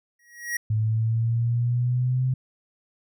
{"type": "tone with exponential growth", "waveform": "square", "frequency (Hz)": 1900, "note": "A#6", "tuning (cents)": 33, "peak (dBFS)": -23, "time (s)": [0.19, 0.57], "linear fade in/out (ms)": 5, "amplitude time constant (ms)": 82}
{"type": "exponential sweep", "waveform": "sine", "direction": "up", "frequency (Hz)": [107.9, 130], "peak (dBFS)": -20, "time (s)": [0.7, 2.34], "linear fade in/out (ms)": 5}
{"effects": []}